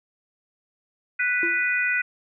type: harmonic tone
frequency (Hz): 493.9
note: B4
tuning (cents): 0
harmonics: 3 / 4 / 5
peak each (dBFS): -24 / -25 / -26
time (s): 1.19-2.02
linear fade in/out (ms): 10
type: tone with exponential decay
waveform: triangle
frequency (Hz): 340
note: F4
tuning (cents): -46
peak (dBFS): -23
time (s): 1.43-1.71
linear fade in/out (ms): 1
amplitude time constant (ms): 59
effects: none